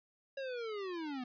square linear sweep, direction down, 554.4 to 242.4 Hz, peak -39 dBFS, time 0.37-1.24 s, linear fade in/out 5 ms, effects resampled to 11025 Hz

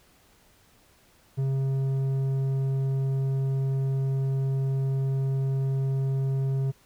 square tone with low-pass filter, 135 Hz, C#3, 45 cents flat, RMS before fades -26 dBFS, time 1.37-6.72 s, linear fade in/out 20 ms, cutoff 370 Hz, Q 0.52, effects pink hiss -60 dBFS RMS until 6.85 s

